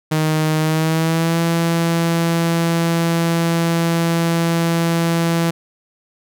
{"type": "tone with pitch glide", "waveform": "sawtooth", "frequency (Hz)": [156.1, 167.3], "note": ["D#3", "E3"], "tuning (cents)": [6, 26], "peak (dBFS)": -11, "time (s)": [0.11, 5.51], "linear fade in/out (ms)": 10, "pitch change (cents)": 120, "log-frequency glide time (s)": [0.6, 1.4], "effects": []}